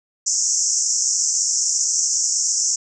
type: band-pass noise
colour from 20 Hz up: pink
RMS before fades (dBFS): -20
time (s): 0.26-2.76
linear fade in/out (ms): 10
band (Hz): 5500 to 7600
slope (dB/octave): 96
effects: none